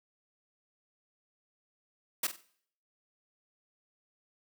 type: noise with echo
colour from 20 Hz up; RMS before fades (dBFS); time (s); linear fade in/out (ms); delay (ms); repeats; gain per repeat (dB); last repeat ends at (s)
white; -30; 2.23-2.27; 5; 47; 3; -11; 2.411
effects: noise-tail reverb RT60 0.6 s tail -19 dB re dry + high-pass 200 Hz 12 dB/octave